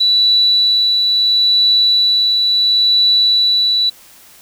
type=tone with tremolo; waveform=sine; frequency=3951 Hz; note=B7; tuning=in tune; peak=-8 dBFS; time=0-3.9 s; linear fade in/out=10 ms; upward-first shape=triangle; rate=0.73 Hz; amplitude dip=30%; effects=white hiss -43 dBFS RMS until 4.41 s